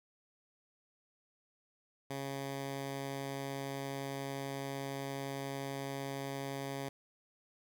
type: tone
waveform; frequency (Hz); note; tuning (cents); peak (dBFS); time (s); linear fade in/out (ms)
10% pulse; 137.6; C#3; -12; -30; 2.1-6.89; 5
effects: none